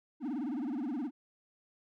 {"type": "tone with vibrato", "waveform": "triangle", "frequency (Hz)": 270, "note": "C#4", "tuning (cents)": -45, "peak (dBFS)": -31, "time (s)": [0.2, 1.11], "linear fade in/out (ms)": 50, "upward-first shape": "sine", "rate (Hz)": 19, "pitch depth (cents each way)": 260, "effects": []}